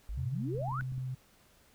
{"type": "exponential sweep", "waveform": "sine", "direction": "up", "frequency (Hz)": [45.17, 1541], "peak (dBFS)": -35, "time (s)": [0.09, 0.81], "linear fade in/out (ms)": 0}
{"type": "tone with pitch glide", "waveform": "sine", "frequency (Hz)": [130.2, 129.08], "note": ["C3", "C3"], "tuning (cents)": [-8, -23], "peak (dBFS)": -34, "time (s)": [0.17, 1.15], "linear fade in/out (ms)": 10, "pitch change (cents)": -15, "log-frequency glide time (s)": [0.71, 0.93]}
{"type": "clicks", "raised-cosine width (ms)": 5, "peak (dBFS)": -35, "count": 9, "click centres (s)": [0.549, 0.583, 0.615, 0.685, 0.721, 0.793, 0.823, 0.921, 0.98]}
{"effects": ["pink hiss -64 dBFS RMS until 1.74 s"]}